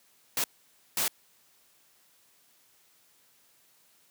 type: noise bursts at uneven times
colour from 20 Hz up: white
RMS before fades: -28 dBFS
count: 2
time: 0.37-0.44 / 0.97-1.08 s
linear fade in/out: 2 ms
effects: white hiss -64 dBFS RMS until 4.1 s + high-pass 100 Hz 12 dB/octave